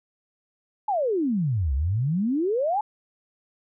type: exponential two-way sweep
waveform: sine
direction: down then up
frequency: 878 to 63.5 to 878 Hz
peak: -21 dBFS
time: 0.88-2.81 s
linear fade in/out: 5 ms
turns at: 1.74 s
effects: none